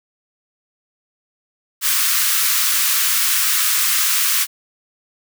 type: high-pass noise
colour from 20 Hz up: white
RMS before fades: -17 dBFS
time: 1.81-4.47 s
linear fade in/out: 50 ms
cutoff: 1100 Hz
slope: 48 dB/octave
effects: none